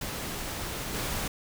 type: noise with level steps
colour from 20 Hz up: pink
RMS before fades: -35 / -32 dBFS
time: 0.01-1.28 s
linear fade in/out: 5 ms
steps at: 0.93 s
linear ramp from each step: 20 ms
effects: none